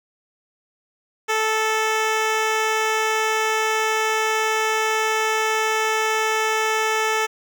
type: tone with notch filter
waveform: 10% pulse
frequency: 438.3 Hz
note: A4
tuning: 7 cents flat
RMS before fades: -21 dBFS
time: 1.28-7.27 s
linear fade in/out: 20 ms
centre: 12000 Hz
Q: 0.9
effects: none